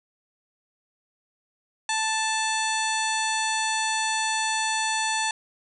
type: harmonic tone with a mistuned harmonic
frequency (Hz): 880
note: A5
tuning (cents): 0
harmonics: 1 / 2 / 3 / 4 / 5 / 7 / 8 / 9 / 10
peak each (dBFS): -27 / -30 / -32 / -33 / -34 / -35 / -36 / -37 / -37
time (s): 1.89-5.31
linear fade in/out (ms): 2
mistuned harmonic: 7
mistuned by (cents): -57
effects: none